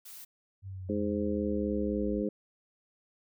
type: noise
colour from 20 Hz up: blue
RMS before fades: -47 dBFS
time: 0.05-0.25 s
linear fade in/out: 10 ms
type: linear sweep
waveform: sine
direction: down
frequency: 98 to 59.6 Hz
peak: -38 dBFS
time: 0.62-2.24 s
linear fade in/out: 50 ms
type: harmonic tone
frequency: 103.83 Hz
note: G#2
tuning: in tune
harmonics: 2 / 3 / 4 / 5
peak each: -32 / -34 / -35 / -36 dBFS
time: 0.89-2.29 s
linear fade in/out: 5 ms
effects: none